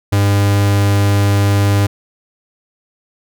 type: tone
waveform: 45% pulse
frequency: 100.8 Hz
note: G2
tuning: 49 cents sharp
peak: -10 dBFS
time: 0.12-1.87 s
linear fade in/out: 10 ms
effects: none